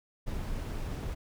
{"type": "noise", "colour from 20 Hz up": "brown", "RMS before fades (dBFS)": -35, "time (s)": [0.26, 1.15], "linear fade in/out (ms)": 20, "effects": []}